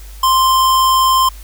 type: tone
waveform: square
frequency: 1046.5 Hz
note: C6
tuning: in tune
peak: -10 dBFS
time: 0.23-1.29 s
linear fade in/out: 5 ms
effects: added 50 Hz sine -31 dBFS peak until 1.43 s + white hiss -42 dBFS RMS until 1.43 s